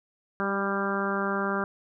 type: harmonic tone with a mistuned harmonic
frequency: 198 Hz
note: G3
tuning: 18 cents sharp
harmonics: 1 / 2 / 3 / 4 / 5 / 6 / 7 / 8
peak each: -31 / -32 / -35 / -37 / -36 / -33 / -33 / -35 dBFS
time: 0.4-1.64 s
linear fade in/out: 0 ms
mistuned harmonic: 2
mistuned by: -16 cents
effects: none